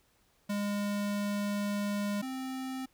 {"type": "tone pair in turn", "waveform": "square", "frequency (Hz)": [204.2, 261.5], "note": ["G#3", "C4"], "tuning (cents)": [-29, -1], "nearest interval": "major third", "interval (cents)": 428, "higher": "second", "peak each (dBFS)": [-31, -36], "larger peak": "first", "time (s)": [[0.49, 2.22], [2.22, 2.86]], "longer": "first", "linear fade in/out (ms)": 10, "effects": ["pink hiss -69 dBFS RMS until 2.93 s"]}